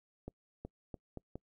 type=accelerating click train; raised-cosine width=2 ms; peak=-29 dBFS; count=5; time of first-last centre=0.28-1.356 s; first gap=370 ms; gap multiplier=0.79; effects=noise-tail reverb RT60 0.1 s tail -26 dB re dry